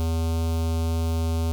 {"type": "tone with notch filter", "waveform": "square", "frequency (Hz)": 81.9, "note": "E2", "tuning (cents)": -11, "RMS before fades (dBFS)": -24, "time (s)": [0, 1.52], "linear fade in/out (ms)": 0, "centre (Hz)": 1800, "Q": 1, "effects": []}